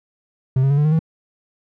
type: tone with pitch steps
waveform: triangle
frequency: 130.81 / 136.29 / 141.99 / 147.94 / 154.13 / 160.58 Hz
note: C3 / C#3 / C#3 / D3 / D#3 / E3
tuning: 0 / -29 / +42 / +13 / -16 / -45 cents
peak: -11 dBFS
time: 0.56-0.992 s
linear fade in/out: 5 ms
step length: 72 ms
effects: none